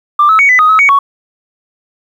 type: tone with pitch steps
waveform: sine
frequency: 1184 / 1297 / 2238 / 2002 / 1248 / 1285 / 2242 / 1115 Hz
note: D6 / E6 / C#7 / B6 / D#6 / E6 / C#7 / C#6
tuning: +14 / -28 / +16 / +23 / +5 / -45 / +19 / +10 cents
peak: -3 dBFS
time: 0.19-0.99 s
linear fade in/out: 5 ms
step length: 100 ms
effects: tanh soft clip ceiling 0 dBFS + 7-bit